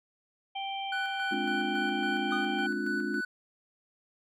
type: harmonic tone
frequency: 784 Hz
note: G5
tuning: in tune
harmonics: 1 / 3 / 4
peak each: -34 / -42 / -39 dBFS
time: 0.55-2.67 s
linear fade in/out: 10 ms
type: tone with tremolo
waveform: triangle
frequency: 1489 Hz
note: F#6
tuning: 11 cents sharp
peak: -29 dBFS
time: 0.92-3.25 s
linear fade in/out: 5 ms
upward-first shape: square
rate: 3.6 Hz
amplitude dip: 45%
type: chord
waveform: sine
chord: D half-diminished seventh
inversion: second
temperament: just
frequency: 211.4 / 264.3 / 293.7 / 352.4 Hz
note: Ab3 / C4 / D4 / F4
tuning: +31 / +18 / 0 / +16 cents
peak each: -36 / -37 / -35 / -36 dBFS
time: 1.31-3.21 s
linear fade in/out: 10 ms
type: tone with exponential decay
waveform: triangle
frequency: 1234 Hz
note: D#6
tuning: 15 cents flat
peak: -29 dBFS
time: 2.32-2.58 s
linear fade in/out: 2 ms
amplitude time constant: 56 ms
effects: none